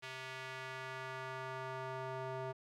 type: tone with band-pass filter sweep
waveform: square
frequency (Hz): 130.81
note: C3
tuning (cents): 0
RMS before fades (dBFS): -44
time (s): 0.02-2.53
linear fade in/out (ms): 20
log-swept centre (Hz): 2500 to 700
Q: 1.1
effects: none